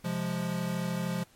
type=chord; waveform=square; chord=F minor; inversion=second; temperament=equal; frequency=130.81 / 174.61 / 207.7 Hz; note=C3 / F3 / Ab3; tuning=0 / 0 / 0 cents; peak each=-38 / -32 / -37 dBFS; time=0.04-1.24 s; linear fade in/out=10 ms; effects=pink hiss -61 dBFS RMS until 1.35 s + MP3 64 kbps